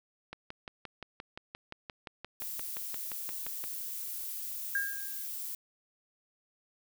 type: click train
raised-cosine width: 0.3 ms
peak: -25 dBFS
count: 20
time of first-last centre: 0.33-3.64 s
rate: 5.74 Hz
type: noise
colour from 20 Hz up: violet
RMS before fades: -39 dBFS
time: 2.4-5.55 s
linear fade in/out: 2 ms
type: tone with exponential decay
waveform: sine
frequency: 1618 Hz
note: G#6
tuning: 46 cents flat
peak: -26 dBFS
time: 4.75-5.26 s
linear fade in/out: 2 ms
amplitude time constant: 110 ms
effects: none